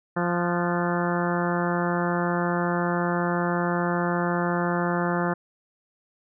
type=harmonic tone with a mistuned harmonic; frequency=174.61 Hz; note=F3; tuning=in tune; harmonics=1 / 2 / 3 / 4 / 5 / 6 / 7 / 8 / 9 / 10; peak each=-26 / -29 / -31 / -32 / -33 / -34 / -34 / -35 / -36 / -36 dBFS; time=0.16-5.34 s; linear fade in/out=10 ms; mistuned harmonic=9; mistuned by=-61 cents; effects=none